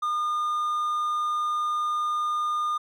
triangle tone, 1215 Hz, D#6, 42 cents flat, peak -22 dBFS, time 0.02-2.78 s, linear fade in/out 10 ms, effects none

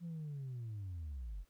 sine linear sweep, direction down, 174.61 to 41.33 Hz, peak -39 dBFS, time 0-1.45 s, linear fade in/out 50 ms, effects tanh soft clip ceiling -39 dBFS + pink hiss -75 dBFS RMS until 1.49 s

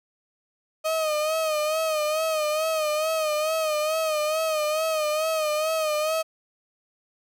35% pulse tone with vibrato, 622.3 Hz, D#5, in tune, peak -21 dBFS, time 0.84-6.23 s, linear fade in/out 20 ms, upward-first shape sine, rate 2.3 Hz, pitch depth 59 cents each way, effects none

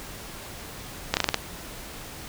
slowing click train, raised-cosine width 0.2 ms, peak -3 dBFS, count 6, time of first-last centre 1.14-1.343 s, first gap 29 ms, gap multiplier 1.17, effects pink hiss -40 dBFS RMS until 2.28 s

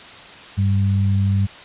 sine tone pair together, 98.74 / 196 Hz, G2 / G3, +13 / 0 cents, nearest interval octave, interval 1187 cents, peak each -15 / -23 dBFS, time 0.57-1.47 s, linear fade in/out 20 ms, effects white hiss -39 dBFS RMS until 1.64 s + resampled to 8000 Hz

